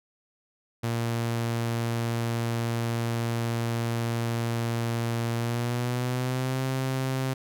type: tone with pitch glide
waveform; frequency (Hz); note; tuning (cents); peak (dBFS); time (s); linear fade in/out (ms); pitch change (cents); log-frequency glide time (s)
sawtooth; 116.54 to 131.57; A#2 to C3; 0 to +10; -22; 0.83-7.34; 10; +210; 5.35-6.64
effects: none